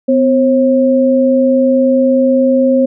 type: tone pair together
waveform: sine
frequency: 253.5 / 537.1 Hz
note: B3 / C5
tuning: +45 / +45 cents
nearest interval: octave + minor second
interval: 1300 cents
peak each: -10 dBFS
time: 0.08-2.86 s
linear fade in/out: 10 ms
effects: none